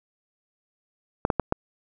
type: clicks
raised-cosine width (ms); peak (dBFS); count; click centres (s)
1; -7; 4; 1.251 / 1.302 / 1.397 / 1.524
effects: none